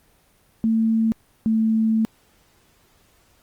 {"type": "tone pair in turn", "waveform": "sine", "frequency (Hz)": [223.8, 221.6], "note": ["A3", "A3"], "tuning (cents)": [30, 13], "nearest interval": "unison", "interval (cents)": 17, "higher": "first", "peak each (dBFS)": -16, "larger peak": "neither", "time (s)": [[0.64, 1.12], [1.46, 2.05]], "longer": "second", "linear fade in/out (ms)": 0, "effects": ["pink hiss -59 dBFS RMS until 3.42 s", "Opus 24 kbps"]}